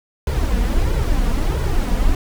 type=noise with flanger; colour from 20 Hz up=brown; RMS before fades=-17 dBFS; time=0.27-2.15 s; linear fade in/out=2 ms; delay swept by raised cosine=2 to 4.2 ms; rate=1.5 Hz; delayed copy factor=+0.6; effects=none